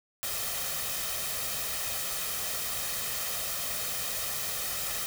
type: noise with comb filter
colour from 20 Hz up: white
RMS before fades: -33 dBFS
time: 0.23-5.06 s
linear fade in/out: 0 ms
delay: 1.6 ms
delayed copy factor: +0.55
effects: none